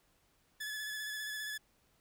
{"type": "tone with vibrato", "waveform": "sawtooth", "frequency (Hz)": 1717, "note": "A6", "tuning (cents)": -43, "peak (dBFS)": -35, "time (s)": [0.6, 1.58], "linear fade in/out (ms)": 10, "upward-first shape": "square", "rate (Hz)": 15, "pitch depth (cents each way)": 19, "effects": ["pink hiss -72 dBFS RMS until 2 s"]}